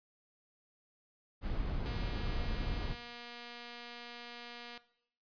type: noise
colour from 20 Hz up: brown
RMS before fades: -36 dBFS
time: 1.41-2.96 s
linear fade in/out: 50 ms
type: click train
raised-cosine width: 0.2 ms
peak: -31 dBFS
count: 698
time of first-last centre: 1.86-4.776 s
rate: 239 Hz
effects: noise-tail reverb RT60 0.7 s tail -17 dB re dry + resampled to 11025 Hz